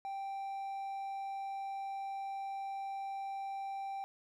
triangle tone, 784 Hz, G5, in tune, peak -36 dBFS, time 0.05-4.04 s, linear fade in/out 0 ms, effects none

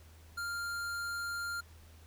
sine tone with hard clipping, 1396.9 Hz, F6, in tune, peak -37 dBFS, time 0.37-1.61 s, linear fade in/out 10 ms, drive 17 dB, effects added 80 Hz sine -54 dBFS peak until 2.06 s + pink hiss -62 dBFS RMS until 2.06 s

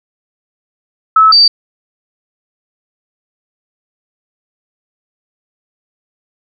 sine tone pair in turn, 1300 / 4633 Hz, E6 / D8, -24 / -24 cents, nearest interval octave + minor seventh, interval 2200 cents, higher second, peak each -3 dBFS, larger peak neither, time 1.16-1.32 / 1.32-1.48 s, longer neither, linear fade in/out 5 ms, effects none

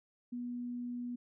sine tone, 243.4 Hz, B3, 25 cents flat, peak -37 dBFS, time 0.32-1.16 s, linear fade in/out 10 ms, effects none

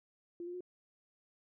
sine tone with pitch steps, 345.4 / 353.1 / 360.9 Hz, F4 / F4 / F#4, -19 / +19 / -43 cents, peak -40 dBFS, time 0.4-0.607 s, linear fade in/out 2 ms, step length 69 ms, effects none

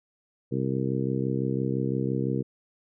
harmonic tone, 65.9 Hz, C2, 13 cents sharp, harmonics 2 / 3 / 4 / 5 / 6 / 7, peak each -29 / -31 / -32 / -33 / -34 / -34 dBFS, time 0.51-2.43 s, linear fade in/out 20 ms, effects none

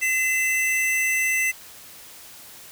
square tone pair together, 2037 / 2661 Hz, C7 / E7, -47 / +16 cents, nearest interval perfect fourth, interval 463 cents, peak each -22 / -26 dBFS, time 0.01-1.52 s, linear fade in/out 20 ms, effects white hiss -44 dBFS RMS until 2.71 s

